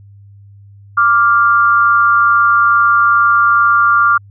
sine tone pair together, 1174.7 / 1397 Hz, D6 / F6, 0 / 0 cents, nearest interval minor third, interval 300 cents, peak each -10 dBFS, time 0.97-4.18 s, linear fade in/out 10 ms, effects added 100 Hz sine -37 dBFS peak until 4.3 s

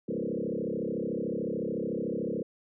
sine tone with frequency modulation, 342.1 Hz, F4, 36 cents flat, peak -29 dBFS, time 0.08-2.43 s, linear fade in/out 10 ms, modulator 33.7 Hz, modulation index 5.1, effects none

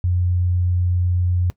sine tone, 89.2 Hz, F2, 37 cents sharp, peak -16 dBFS, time 0.04-1.5 s, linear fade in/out 0 ms, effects noise-tail reverb RT60 0.1 s tail -18 dB re dry

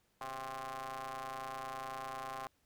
sawtooth ring-modulated tone, 130 Hz, C3, 11 cents flat, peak -34 dBFS, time 0.21-2.47 s, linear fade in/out 0 ms, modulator 924 Hz, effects pink hiss -75 dBFS RMS until 2.65 s

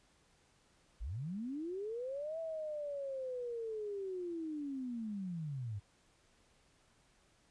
sine linear two-way sweep, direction up then down, 40.91 to 659.3 to 95.7 Hz, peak -38 dBFS, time 1-5.8 s, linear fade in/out 20 ms, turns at 2.39 s, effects pink hiss -70 dBFS RMS until 7.5 s + resampled to 22050 Hz

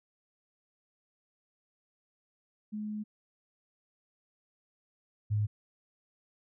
sine tone pair in turn, 211.8 / 105.14 Hz, G#3 / G#2, +34 / +22 cents, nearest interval octave, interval 1212 cents, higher first, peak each -34 / -26 dBFS, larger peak second, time 2.72-3.04 / 5.3-5.47 s, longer first, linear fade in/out 20 ms, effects none

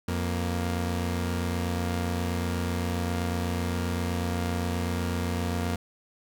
sawtooth tone pair together, 87.8 / 234.4 Hz, F2 / A#3, +10 / +10 cents, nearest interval octave + perfect fourth, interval 1700 cents, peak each -24 / -28 dBFS, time 0.08-5.76 s, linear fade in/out 5 ms, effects none

